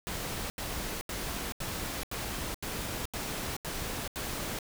pink noise bursts, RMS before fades -36 dBFS, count 9, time 0.07-4.588 s, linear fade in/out 0 ms, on 430 ms, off 81 ms, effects none

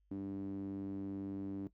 sawtooth tone with band-pass filter, 98 Hz, G2, in tune, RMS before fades -41 dBFS, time 0.11-1.67 s, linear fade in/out 0 ms, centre 270 Hz, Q 8, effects noise-tail reverb RT60 0.1 s tail -17 dB re dry + added 50 Hz sine -70 dBFS peak until 1.73 s

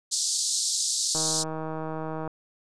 white band-pass noise, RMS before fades -27 dBFS, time 0.11-1.44 s, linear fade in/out 20 ms, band 4000 to 8600 Hz, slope 48 dB/octave
click train, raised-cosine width 1 ms, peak -20 dBFS, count 179, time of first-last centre 1.15-2.277 s, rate 158 Hz
effects none

